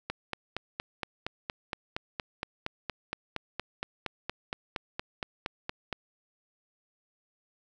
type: click train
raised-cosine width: 0.3 ms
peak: -16 dBFS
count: 26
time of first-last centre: 0.1-5.928 s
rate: 4.29 Hz
effects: none